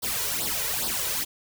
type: noise with flanger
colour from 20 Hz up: white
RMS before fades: -28 dBFS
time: 0.02-1.25 s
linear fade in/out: 20 ms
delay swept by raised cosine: 0.21 to 2.11 ms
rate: 2.4 Hz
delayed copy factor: +0.8
effects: none